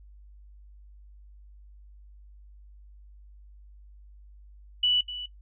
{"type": "tone with echo", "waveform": "sine", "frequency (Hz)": 2960, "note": "F#7", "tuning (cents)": 0, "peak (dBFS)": -20, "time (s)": [4.83, 5.01], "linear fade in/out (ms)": 5, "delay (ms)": 250, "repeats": 1, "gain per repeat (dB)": -13, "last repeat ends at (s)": 5.26, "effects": ["noise-tail reverb RT60 0.1 s tail -17 dB re dry", "added 50 Hz sine -48 dBFS peak until 5.41 s"]}